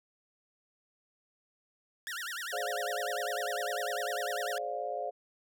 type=tone with vibrato; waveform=sawtooth; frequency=1614 Hz; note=G#6; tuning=50 cents flat; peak=-33 dBFS; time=2.07-4.58 s; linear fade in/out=0 ms; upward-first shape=sine; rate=10 Hz; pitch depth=300 cents each way
type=chord; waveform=sine; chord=D half-diminished seventh; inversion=second; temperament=just; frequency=422.9 / 528.6 / 587.3 / 704.8 Hz; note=Ab4 / C5 / D5 / F5; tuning=+31 / +18 / 0 / +16 cents; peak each=-42 / -39 / -39 / -36 dBFS; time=2.52-5.11 s; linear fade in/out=20 ms
effects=none